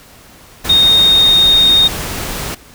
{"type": "tone in noise", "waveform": "sine", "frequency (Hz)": 3700, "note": "A#7", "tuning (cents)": -14, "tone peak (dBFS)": -6, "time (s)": [0.69, 1.88], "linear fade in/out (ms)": 10, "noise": "pink", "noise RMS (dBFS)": -22, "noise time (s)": [0.64, 2.55], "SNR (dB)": 13, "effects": ["pink hiss -41 dBFS RMS until 2.74 s"]}